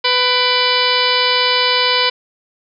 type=harmonic tone with a mistuned harmonic; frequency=497.9 Hz; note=B4; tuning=14 cents sharp; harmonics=1 / 2 / 3 / 4 / 5 / 6 / 7 / 8 / 9 / 10; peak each=-21 / -19 / -24 / -24 / -21 / -19 / -25 / -20 / -23 / -23 dBFS; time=0.04-2.1 s; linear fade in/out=10 ms; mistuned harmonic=5; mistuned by=-100 cents; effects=none